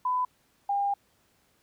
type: tone pair in turn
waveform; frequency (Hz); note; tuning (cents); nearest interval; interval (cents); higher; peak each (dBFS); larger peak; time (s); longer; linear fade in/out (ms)
sine; 1002 / 803.3; B5 / G5; +25 / +42; major third; 383; first; -24; neither; 0.05-0.25 / 0.69-0.94; second; 5
effects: pink hiss -67 dBFS RMS until 1.62 s + high-pass 60 Hz 12 dB/octave